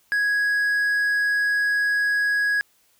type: tone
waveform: triangle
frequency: 1662 Hz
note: G#6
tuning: 1 cent sharp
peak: -17 dBFS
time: 0.12-2.61 s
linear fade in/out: 0 ms
effects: white hiss -62 dBFS RMS until 2.99 s